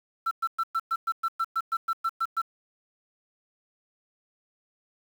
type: tone bursts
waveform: sine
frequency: 1341 Hz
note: E6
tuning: 29 cents sharp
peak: -21 dBFS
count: 14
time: 0.26-2.418 s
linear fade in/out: 10 ms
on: 52 ms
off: 110 ms
effects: tanh soft clip ceiling -22 dBFS + 8-bit